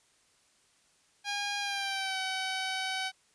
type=tone with pitch glide; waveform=10% pulse; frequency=813 to 758.6 Hz; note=G#5 to F#5; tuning=-37 to +43 cents; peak=-23 dBFS; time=1.24-3.12 s; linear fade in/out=50 ms; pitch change=-120 cents; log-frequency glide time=1.59-2.19 s; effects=white hiss -67 dBFS RMS until 3.34 s + resampled to 22050 Hz